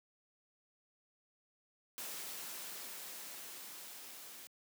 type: noise with level ramp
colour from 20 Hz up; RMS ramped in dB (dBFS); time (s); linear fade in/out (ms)
white; -44 to -52; 1.98-4.47; 0
effects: high-pass 200 Hz 12 dB/octave